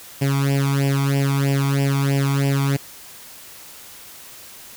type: tone with flanger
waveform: sawtooth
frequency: 138.59 Hz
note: C#3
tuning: in tune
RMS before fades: -19 dBFS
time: 0.21-2.77 s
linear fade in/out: 10 ms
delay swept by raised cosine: 0.38 to 0.89 ms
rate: 3.1 Hz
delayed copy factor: +0.95
effects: white hiss -41 dBFS RMS until 4.76 s